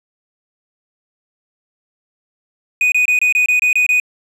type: tone bursts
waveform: triangle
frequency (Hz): 2484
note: D#7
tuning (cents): -3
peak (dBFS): -9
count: 9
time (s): 2.81-4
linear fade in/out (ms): 2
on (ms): 110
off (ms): 25
effects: resampled to 32000 Hz + 8-bit